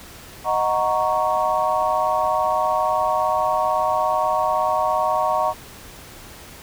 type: chord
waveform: sine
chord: D# minor seventh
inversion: none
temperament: equal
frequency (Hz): 622.3 / 740 / 932.3 / 1108.7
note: D#5 / F#5 / A#5 / C#6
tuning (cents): 0 / 0 / 0 / 0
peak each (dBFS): -23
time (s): 0.44-5.54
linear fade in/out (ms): 50
effects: pink hiss -41 dBFS RMS until 6.62 s